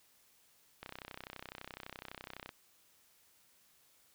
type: click train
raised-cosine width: 0.3 ms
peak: -28 dBFS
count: 54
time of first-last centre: 0.83-2.491 s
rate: 31.9 Hz
effects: white hiss -68 dBFS RMS until 4.14 s